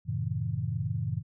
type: chord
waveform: sine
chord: F# diminished seventh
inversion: none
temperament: just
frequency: 92.5 / 111 / 133.2 / 159.84 Hz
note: F#2 / A2 / C3 / Eb3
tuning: 0 / +16 / +31 / +47 cents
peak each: -36 / -32 / -34 / -35 dBFS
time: 0.05-1.23 s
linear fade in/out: 50 ms
effects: none